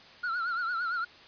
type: tone with vibrato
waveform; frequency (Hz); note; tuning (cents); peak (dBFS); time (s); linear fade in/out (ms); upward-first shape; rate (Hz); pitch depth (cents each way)
triangle; 1396.9; F6; 0; -27; 0.23-1.05; 10; triangle; 8.8; 110
effects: white hiss -52 dBFS RMS until 1.27 s + resampled to 11025 Hz